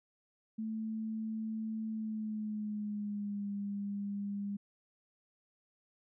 sine tone with pitch glide, 220 to 201.7 Hz, A3 to G3, 0 to +50 cents, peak -35 dBFS, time 0.58-4.57 s, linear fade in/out 10 ms, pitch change -150 cents, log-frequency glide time 1.89-3.5 s, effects none

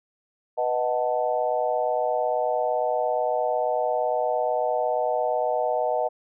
sine chord, B dominant seventh, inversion none, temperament equal, 493.9 / 622.3 / 740 / 880 Hz, B4 / D#5 / F#5 / A5, 0 / 0 / 0 / 0 cents, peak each -28 / -25 / -27 / -30 dBFS, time 0.57-6.09 s, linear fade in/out 20 ms, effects none

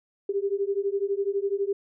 sine beating tone pair, 392 / 404 Hz, G4 / G#4, 0 / -48 cents, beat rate 12 Hz, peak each -27 dBFS, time 0.29-1.73 s, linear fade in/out 5 ms, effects none

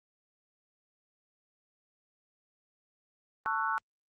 sine chord, F# minor seventh, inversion first, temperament just, 888 / 1110 / 1332 / 1480 Hz, A5 / C#6 / E6 / F#6, +16 / +2 / +18 / 0 cents, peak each -34 dBFS, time 3.46-3.78 s, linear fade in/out 0 ms, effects Opus 32 kbps

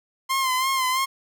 sawtooth tone with vibrato, 1046.5 Hz, C6, in tune, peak -17 dBFS, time 0.29-1.06 s, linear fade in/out 20 ms, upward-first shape sine, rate 3 Hz, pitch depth 51 cents each way, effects none

